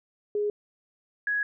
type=tone pair in turn; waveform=sine; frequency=415.3 / 1668.9 Hz; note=G#4 / G#6; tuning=0 / +8 cents; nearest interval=2 octaves; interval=2408 cents; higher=second; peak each=-24 dBFS; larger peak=neither; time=0.35-0.5 / 1.27-1.43 s; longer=second; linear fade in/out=2 ms; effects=none